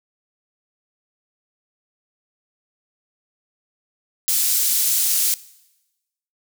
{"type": "high-pass noise", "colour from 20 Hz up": "pink", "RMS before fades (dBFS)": -19, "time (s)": [4.28, 5.34], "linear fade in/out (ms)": 0, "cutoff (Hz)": 7100, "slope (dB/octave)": 12, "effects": ["noise-tail reverb RT60 1.0 s tail -20 dB re dry"]}